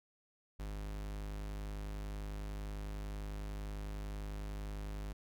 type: tone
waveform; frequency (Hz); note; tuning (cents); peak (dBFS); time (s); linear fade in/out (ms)
45% pulse; 51; G#1; -31; -40; 0.59-5.13; 10
effects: none